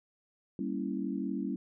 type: chord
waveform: sine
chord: G diminished seventh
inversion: none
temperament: equal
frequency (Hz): 196 / 233.1 / 277.2 / 329.6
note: G3 / Bb3 / Db4 / Fb4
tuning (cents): 0 / 0 / 0 / 0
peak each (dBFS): -36 / -38 / -36 / -39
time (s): 0.59-1.56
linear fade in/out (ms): 2
effects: none